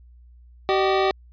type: tone pair together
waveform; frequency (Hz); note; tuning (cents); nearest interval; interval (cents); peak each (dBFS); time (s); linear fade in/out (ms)
25% pulse; 383.4 / 608; G4 / D#5; -38 / -40; minor sixth; 798; -15 / -21; 0.69-1.11; 0
effects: added 60 Hz sine -46 dBFS peak until 1.32 s + resampled to 11025 Hz